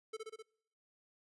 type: tone with echo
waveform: square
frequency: 440 Hz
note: A4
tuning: in tune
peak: -40 dBFS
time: 0.13-0.17 s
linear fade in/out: 10 ms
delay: 64 ms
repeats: 4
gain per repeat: -2 dB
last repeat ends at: 0.426 s
effects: noise-tail reverb RT60 0.7 s tail -26 dB re dry + resampled to 24000 Hz